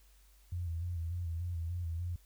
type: tone with vibrato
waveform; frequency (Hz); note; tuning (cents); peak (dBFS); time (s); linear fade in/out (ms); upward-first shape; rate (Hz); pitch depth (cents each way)
sine; 85.3; F2; -40; -34; 0.52-2.16; 5; square; 3.4; 52
effects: added 50 Hz sine -60 dBFS peak until 2.25 s + white hiss -68 dBFS RMS until 2.25 s